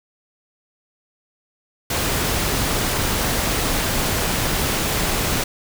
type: noise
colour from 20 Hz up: pink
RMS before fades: -21 dBFS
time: 1.9-5.44 s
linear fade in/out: 5 ms
effects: none